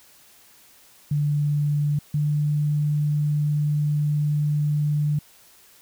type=tone pair in turn; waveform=sine; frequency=146.83 / 148.45 Hz; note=D3 / D3; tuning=0 / +19 cents; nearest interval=unison; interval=19 cents; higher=second; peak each=-19 dBFS; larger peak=neither; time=1.11-1.99 / 2.14-5.19 s; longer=second; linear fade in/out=5 ms; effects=white hiss -53 dBFS RMS until 5.81 s